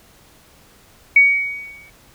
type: tone with exponential decay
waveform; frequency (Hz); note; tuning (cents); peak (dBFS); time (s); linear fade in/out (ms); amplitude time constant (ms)
sine; 2249; C#7; +24; -5; 1.16-1.9; 5; 160
effects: pink hiss -50 dBFS RMS until 2.14 s